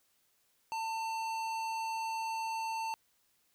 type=tone with tanh clipping; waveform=sine; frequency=896 Hz; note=A5; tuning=31 cents sharp; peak=-36 dBFS; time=0.72-2.94 s; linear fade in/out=0 ms; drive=18 dB; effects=white hiss -73 dBFS RMS until 3.54 s